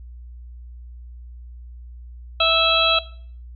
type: harmonic tone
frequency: 656 Hz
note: E5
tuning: 9 cents flat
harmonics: 1 / 2 / 4 / 5 / 6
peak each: -21 / -21 / -21 / -21 / -21 dBFS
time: 2.4-2.99 s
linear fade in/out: 5 ms
effects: noise-tail reverb RT60 0.5 s tail -18 dB re dry + added 60 Hz sine -36 dBFS peak until 3.55 s